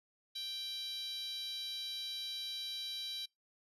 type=tone with high-pass filter; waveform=10% pulse; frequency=784 Hz; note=G5; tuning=in tune; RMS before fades=-42 dBFS; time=0.35-3.26 s; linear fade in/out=10 ms; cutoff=3700 Hz; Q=6.2; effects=noise-tail reverb RT60 0.2 s tail -25 dB re dry + resampled to 32000 Hz